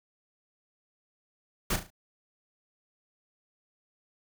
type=noise with echo; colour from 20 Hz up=pink; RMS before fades=-28 dBFS; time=1.7-1.76 s; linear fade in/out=5 ms; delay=36 ms; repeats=4; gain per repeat=-8 dB; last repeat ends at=1.904 s; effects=none